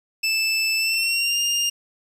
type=tone with pitch glide; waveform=25% pulse; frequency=2637 to 2810 Hz; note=E7 to F7; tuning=0 to +10 cents; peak=-16 dBFS; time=0.23-1.7 s; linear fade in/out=10 ms; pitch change=+110 cents; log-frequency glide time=0.77-1.39 s; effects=resampled to 32000 Hz + 8-bit